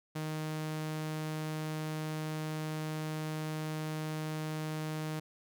sawtooth tone, 155.5 Hz, D#3, 1 cent flat, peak -31 dBFS, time 0.15-5.2 s, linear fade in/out 10 ms, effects none

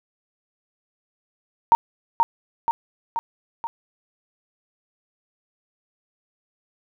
sine tone with echo, 925 Hz, A#5, 14 cents flat, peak -9 dBFS, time 1.72-1.75 s, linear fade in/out 0 ms, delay 480 ms, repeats 4, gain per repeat -4 dB, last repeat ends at 3.67 s, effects none

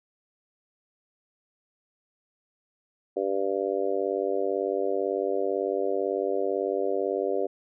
harmonic tone, 98 Hz, G2, in tune, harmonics 3 / 4 / 5 / 6 / 7, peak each -35 / -28 / -30 / -31 / -35 dBFS, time 3.16-7.47 s, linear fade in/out 10 ms, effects none

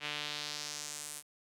sawtooth tone with band-pass filter sweep, 148.3 Hz, D3, 17 cents sharp, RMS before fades -41 dBFS, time 0-1.23 s, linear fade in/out 50 ms, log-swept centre 2700 to 10000 Hz, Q 1.9, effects none

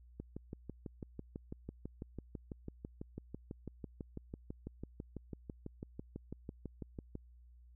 click train, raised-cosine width 3 ms, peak -30 dBFS, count 43, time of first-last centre 0.2-7.154 s, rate 6.04 Hz, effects added 60 Hz sine -57 dBFS peak until 7.75 s

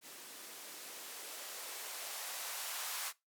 violet noise with band-pass filter sweep, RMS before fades -45 dBFS, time 0.01-3.13 s, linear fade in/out 50 ms, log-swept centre 230 to 960 Hz, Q 1.3, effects noise-tail reverb RT60 0.2 s tail -20 dB re dry

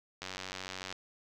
click train, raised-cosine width 0.2 ms, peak -22 dBFS, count 67, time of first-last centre 0.22-0.926 s, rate 93.5 Hz, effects none

